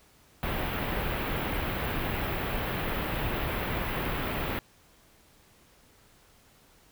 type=band-stop noise; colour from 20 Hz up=pink; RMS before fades=-31 dBFS; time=0.43-4.59 s; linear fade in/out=0 ms; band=3100 to 15000 Hz; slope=24 dB/octave; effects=pink hiss -60 dBFS RMS until 6.91 s